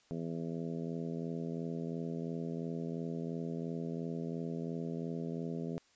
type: harmonic tone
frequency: 82.9 Hz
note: E2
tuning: 10 cents sharp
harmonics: 2 / 3 / 4 / 5 / 6 / 7 / 8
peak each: -39 / -41 / -47 / -44 / -49 / -53 / -52 dBFS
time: 0.11-5.78 s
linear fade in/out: 0 ms
effects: white hiss -68 dBFS RMS until 5.95 s + resampled to 16000 Hz